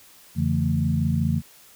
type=tone cluster; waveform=sine; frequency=88 / 143.3 / 168.6 / 222.9 Hz; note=F2 / D3 / E3 / A3; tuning=+14 / -42 / +39 / +23 cents; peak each=-26 / -24 / -25 / -26 dBFS; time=0.35-1.42 s; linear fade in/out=50 ms; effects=white hiss -51 dBFS RMS until 1.75 s